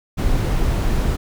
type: noise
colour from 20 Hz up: brown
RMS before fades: -18 dBFS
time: 0.17-1.17 s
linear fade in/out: 20 ms
effects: none